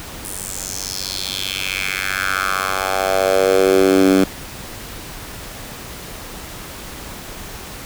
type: tone with high-pass filter sweep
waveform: 10% pulse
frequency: 95.4 Hz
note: G2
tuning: 47 cents flat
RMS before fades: -18 dBFS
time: 0.25-4.24 s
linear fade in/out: 0 ms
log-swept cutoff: 9800 to 240 Hz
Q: 3.1
effects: pink hiss -33 dBFS RMS until 7.85 s